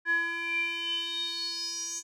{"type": "tone with band-pass filter sweep", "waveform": "square", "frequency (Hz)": 337.1, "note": "E4", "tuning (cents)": 39, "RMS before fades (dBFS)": -32, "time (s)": [0.05, 2.03], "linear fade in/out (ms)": 50, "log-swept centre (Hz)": [1600, 6700], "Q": 9.9, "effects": []}